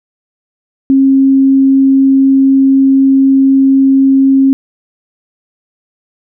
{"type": "tone", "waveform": "sine", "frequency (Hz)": 269.6, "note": "C#4", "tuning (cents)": -48, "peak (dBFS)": -4, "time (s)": [0.9, 4.53], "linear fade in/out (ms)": 0, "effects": []}